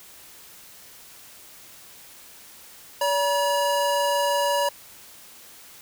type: tone pair together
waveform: square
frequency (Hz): 570.8 / 960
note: D5 / B5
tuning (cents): -49 / -49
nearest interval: major sixth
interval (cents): 900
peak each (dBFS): -24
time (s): 3.01-4.69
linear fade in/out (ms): 5
effects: white hiss -47 dBFS RMS until 5.81 s